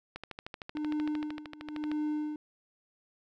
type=click train; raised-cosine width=0.3 ms; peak=-24 dBFS; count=24; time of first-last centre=0.16-1.916 s; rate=13.1 Hz
type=tone with tremolo; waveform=triangle; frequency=302 Hz; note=D4; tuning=48 cents sharp; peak=-27 dBFS; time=0.75-2.36 s; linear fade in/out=2 ms; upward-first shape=sine; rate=0.96 Hz; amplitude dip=90%
effects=none